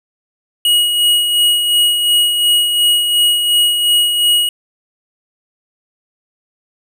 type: tone with tremolo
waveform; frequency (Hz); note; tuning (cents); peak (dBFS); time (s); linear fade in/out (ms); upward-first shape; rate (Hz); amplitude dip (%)
square; 2900; F#7; -35; -9; 0.65-4.49; 2; sine; 2.8; 45
effects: none